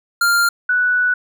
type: tone pair in turn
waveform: square / sine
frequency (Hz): 1396.9 / 1480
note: F6 / F#6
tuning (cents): 0 / 0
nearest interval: minor second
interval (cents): 100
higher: second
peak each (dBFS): -13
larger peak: neither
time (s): 0.21-0.49 / 0.69-1.14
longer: second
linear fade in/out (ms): 5
effects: none